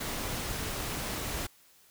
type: noise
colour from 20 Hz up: pink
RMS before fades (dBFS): -35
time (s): 0-1.47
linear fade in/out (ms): 10
effects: white hiss -61 dBFS RMS until 1.9 s